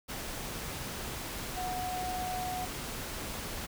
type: tone in noise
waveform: sine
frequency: 733 Hz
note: F#5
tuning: 16 cents flat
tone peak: -34 dBFS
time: 1.56-2.66 s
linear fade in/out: 20 ms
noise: pink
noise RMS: -39 dBFS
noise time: 0.08-3.67 s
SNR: +2 dB
effects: none